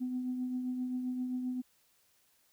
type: tone with tremolo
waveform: sine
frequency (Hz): 252.2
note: B3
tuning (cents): +36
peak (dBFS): -30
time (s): 0-1.62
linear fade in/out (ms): 20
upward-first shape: triangle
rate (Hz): 7.6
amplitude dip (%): 45
effects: tanh soft clip ceiling -27 dBFS + white hiss -70 dBFS RMS until 2.52 s